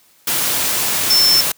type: tone in noise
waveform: sine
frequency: 5340 Hz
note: E8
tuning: 22 cents sharp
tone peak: -10 dBFS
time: 1.1-1.41 s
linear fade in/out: 5 ms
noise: white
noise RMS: -18 dBFS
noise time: 0.27-1.52 s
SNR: +5 dB
effects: white hiss -53 dBFS RMS until 1.57 s + high-pass 80 Hz 12 dB/octave